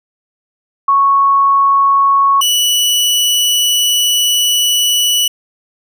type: tone pair in turn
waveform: sine / sawtooth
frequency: 1106 / 2953 Hz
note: C#6 / F#7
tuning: -4 / -4 cents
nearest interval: octave + perfect fourth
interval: 1700 cents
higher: second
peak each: -7 dBFS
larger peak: neither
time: 0.88-2.41 / 2.41-5.28 s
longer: second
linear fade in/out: 5 ms
effects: none